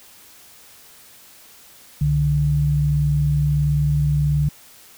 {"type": "tone pair together", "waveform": "sine", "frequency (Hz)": [65.41, 146.83], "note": ["C2", "D3"], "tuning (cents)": [0, 0], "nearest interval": "octave + major second", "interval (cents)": 1400, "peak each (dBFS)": [-23, -16], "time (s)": [2.01, 4.49], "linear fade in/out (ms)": 5, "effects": ["white hiss -47 dBFS RMS until 4.97 s"]}